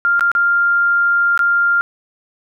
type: tone with dropouts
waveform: sine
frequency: 1396.9 Hz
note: F6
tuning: in tune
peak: -11 dBFS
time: 0.05-1.81 s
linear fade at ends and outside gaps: 0 ms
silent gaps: 0.195-0.208 / 0.316-0.351 / 1.376-1.392 s
effects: none